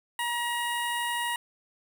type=tone with notch filter; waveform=15% pulse; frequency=952 Hz; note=A#5; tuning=36 cents sharp; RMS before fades=-30 dBFS; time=0.19-1.36 s; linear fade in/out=2 ms; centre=4600 Hz; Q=1.3; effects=10-bit